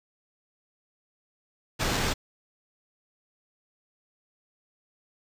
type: noise with sample-and-hold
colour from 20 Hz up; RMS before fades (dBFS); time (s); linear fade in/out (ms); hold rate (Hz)
pink; -27; 1.79-2.14; 20; 11025
effects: resampled to 32000 Hz